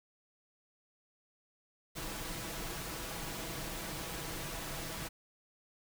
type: noise with comb filter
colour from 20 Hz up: pink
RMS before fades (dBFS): -41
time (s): 1.95-5.09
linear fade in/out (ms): 20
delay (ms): 6.1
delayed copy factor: +0.5
effects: none